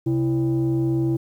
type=tone pair together; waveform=sine; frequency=131.44 / 331 Hz; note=C3 / E4; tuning=+8 / +7 cents; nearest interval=octave + major third; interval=1599 cents; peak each=-20 / -19 dBFS; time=0.06-1.17 s; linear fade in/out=10 ms; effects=tanh soft clip ceiling -15 dBFS + 9-bit